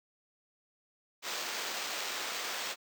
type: noise with sample-and-hold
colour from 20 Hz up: violet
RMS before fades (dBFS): -37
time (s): 1.22-2.76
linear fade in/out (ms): 50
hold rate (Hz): 11025
effects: high-pass 400 Hz 12 dB/octave